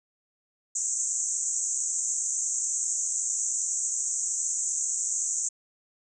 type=band-pass noise; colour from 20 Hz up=pink; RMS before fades=-29 dBFS; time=0.75-5.49 s; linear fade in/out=10 ms; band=6300 to 8000 Hz; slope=96 dB/octave; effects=none